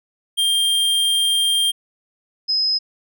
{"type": "tone pair in turn", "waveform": ["square", "sine"], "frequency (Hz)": [3194, 5081], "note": ["G7", "D#8"], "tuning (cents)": [32, 35], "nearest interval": "minor sixth", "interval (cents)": 803, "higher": "second", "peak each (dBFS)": -16, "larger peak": "neither", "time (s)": [[0.37, 1.72], [2.48, 2.79]], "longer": "first", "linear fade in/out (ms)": 20, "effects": []}